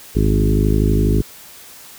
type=harmonic tone with a mistuned harmonic; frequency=52.2 Hz; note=G#1; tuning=10 cents sharp; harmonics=1 / 2 / 3 / 4 / 5 / 6 / 7 / 8; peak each=-16 / -19 / -21 / -22 / -23 / -24 / -24 / -25 dBFS; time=0.15-1.22 s; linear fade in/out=10 ms; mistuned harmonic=2; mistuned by=-28 cents; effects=white hiss -40 dBFS RMS until 1.98 s